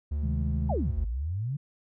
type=tone; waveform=triangle; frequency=73.42 Hz; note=D2; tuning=in tune; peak=-25 dBFS; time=0.11-1.05 s; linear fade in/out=10 ms
type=chord; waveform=sine; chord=Ab major; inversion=first; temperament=equal; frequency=130.81 / 155.56 / 207.7 Hz; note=C3 / Eb3 / Ab3; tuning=0 / 0 / 0 cents; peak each=-34 dBFS; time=0.22-0.75 s; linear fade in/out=20 ms
type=exponential two-way sweep; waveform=sine; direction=down then up; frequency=899 to 45 to 149.6 Hz; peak=-28 dBFS; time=0.69-1.57 s; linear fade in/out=10 ms; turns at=0.99 s
effects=none